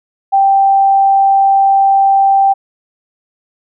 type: tone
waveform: sine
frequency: 784 Hz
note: G5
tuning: in tune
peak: -6 dBFS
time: 0.32-2.54 s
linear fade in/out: 20 ms
effects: none